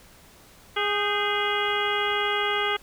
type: harmonic tone with a mistuned harmonic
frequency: 412.7 Hz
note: G#4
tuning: 11 cents flat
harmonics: 1 / 2 / 3 / 4 / 5 / 6 / 7 / 8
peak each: -29 / -31 / -29 / -31 / -30 / -37 / -32 / -32 dBFS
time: 0.76-2.77 s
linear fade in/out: 10 ms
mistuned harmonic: 4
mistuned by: -100 cents
effects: pink hiss -52 dBFS RMS until 2.82 s